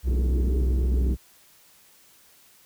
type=tone; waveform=triangle; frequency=63.2 Hz; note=B1; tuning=41 cents sharp; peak=-18 dBFS; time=0.03-1.17 s; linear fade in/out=50 ms
type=low-pass noise; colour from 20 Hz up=white; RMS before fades=-33 dBFS; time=0.07-1.15 s; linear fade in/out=5 ms; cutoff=430 Hz; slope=96 dB/octave
effects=white hiss -56 dBFS RMS until 2.65 s